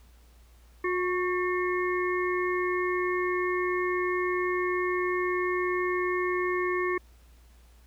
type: harmonic tone with a mistuned harmonic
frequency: 360.3 Hz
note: F#4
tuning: 46 cents flat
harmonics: 1 / 3 / 5 / 6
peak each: -27 / -32 / -34 / -35 dBFS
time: 0.84-6.98 s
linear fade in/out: 5 ms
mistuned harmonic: 3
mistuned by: +39 cents
effects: added 59 Hz sine -53 dBFS peak until 7.86 s + pink hiss -63 dBFS RMS until 7.86 s